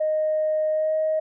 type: tone with pitch glide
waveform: sine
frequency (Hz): 620 to 627.2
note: D#5 to D#5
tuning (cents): -6 to +14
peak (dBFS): -19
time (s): 0-1.2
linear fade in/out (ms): 10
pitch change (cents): +20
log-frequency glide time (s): 0.71-0.94
effects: tanh soft clip ceiling -15 dBFS